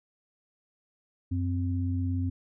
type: tone pair together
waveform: sine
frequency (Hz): 92.5 / 260.6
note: F#2 / C4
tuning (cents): 0 / -7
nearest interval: octave + tritone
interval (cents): 1793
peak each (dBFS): -27 / -32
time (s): 1.31-2.3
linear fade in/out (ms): 10
effects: none